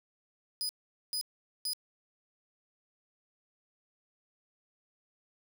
sawtooth tone bursts, 4978 Hz, D#8, in tune, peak -29 dBFS, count 3, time 0.61-1.733 s, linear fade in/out 0 ms, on 81 ms, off 440 ms, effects none

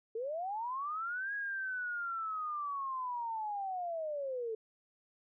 sine linear two-way sweep, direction up then down, 432.5 to 1661.2 to 432.5 Hz, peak -35 dBFS, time 0.15-4.55 s, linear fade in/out 5 ms, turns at 1.34 s, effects none

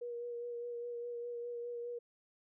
sine tone with vibrato, 477.5 Hz, A#4, 42 cents sharp, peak -39 dBFS, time 0.01-1.99 s, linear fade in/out 10 ms, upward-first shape sine, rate 4.9 Hz, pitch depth 19 cents each way, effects none

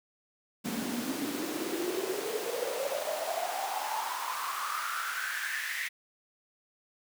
pink noise with high-pass filter sweep, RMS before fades -34 dBFS, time 0.64-5.89 s, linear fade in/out 20 ms, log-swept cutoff 210 to 2000 Hz, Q 8.2, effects none

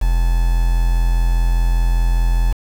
triangle tone with quantisation, 42.48 Hz, F1, 47 cents flat, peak -10 dBFS, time 0.01-2.53 s, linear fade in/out 10 ms, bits 5, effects none

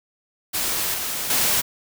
white noise with level steps, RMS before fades -24 / -27 / -20 dBFS, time 0.53-1.62 s, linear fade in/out 20 ms, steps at 0.94 / 1.3 s, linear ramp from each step 2 ms, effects none

